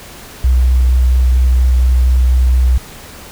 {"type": "tone with vibrato", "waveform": "sine", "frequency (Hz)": 62.9, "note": "B1", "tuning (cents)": 32, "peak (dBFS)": -7, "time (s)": [0.44, 2.78], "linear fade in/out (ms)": 5, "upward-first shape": "sine", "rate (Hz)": 4.3, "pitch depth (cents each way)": 11, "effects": ["pink hiss -34 dBFS RMS until 3.31 s"]}